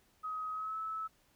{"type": "tone with pitch glide", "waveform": "sine", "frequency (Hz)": [1264, 1303.3], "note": ["D#6", "E6"], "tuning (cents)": [27, -20], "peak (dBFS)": -36, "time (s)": [0.23, 1.08], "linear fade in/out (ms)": 20, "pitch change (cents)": 53, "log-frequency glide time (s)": [0.52, 0.77], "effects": ["pink hiss -70 dBFS RMS until 1.35 s"]}